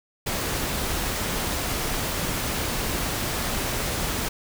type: noise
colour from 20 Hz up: pink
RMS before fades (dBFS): -27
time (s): 0.26-4.29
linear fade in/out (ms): 10
effects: none